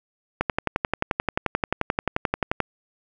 click train, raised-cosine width 0.5 ms, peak -6 dBFS, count 26, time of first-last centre 0.41-2.603 s, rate 11.4 Hz, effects none

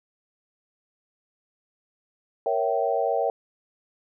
sine chord, A# diminished seventh, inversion none, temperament equal with one note detuned, 466.2 / 554.4 / 659.3 / 772.8 Hz, A#4 / C#5 / E5 / G5, 0 / 0 / 0 / -25 cents, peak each -27 dBFS, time 2.46-3.3 s, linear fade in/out 2 ms, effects none

